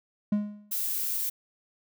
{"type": "tone with exponential decay", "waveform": "triangle", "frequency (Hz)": 207.7, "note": "G#3", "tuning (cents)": 0, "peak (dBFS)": -18, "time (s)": [0.32, 0.73], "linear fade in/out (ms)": 5, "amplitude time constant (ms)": 87}
{"type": "noise", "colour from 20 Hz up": "violet", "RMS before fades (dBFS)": -30, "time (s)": [0.71, 1.3], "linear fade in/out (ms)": 10}
{"effects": []}